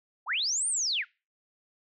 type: linear two-way sweep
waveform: sine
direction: up then down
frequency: 659.3 to 9210 to 1284 Hz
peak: -26 dBFS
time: 0.26-1.05 s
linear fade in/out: 50 ms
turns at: 0.68 s
effects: noise-tail reverb RT60 0.3 s tail -24 dB re dry